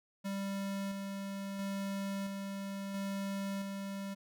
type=tone with tremolo; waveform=square; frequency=196.8 Hz; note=G3; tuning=7 cents sharp; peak=-36 dBFS; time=0.24-4.15 s; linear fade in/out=20 ms; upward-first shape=square; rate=0.74 Hz; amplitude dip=30%; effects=none